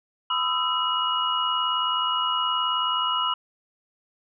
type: tone cluster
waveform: sine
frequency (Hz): 1002 / 1253 / 1332 / 2898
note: B5 / D#6 / E6 / F#7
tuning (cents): +25 / +12 / +18 / -37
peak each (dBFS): -27 / -31 / -27 / -26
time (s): 0.3-3.34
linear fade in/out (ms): 5
effects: none